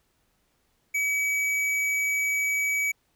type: tone with hard clipping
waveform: sine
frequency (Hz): 2278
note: C#7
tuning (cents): +47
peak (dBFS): -25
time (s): 0.94-2.92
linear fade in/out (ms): 10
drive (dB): 11
effects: pink hiss -70 dBFS RMS until 3.15 s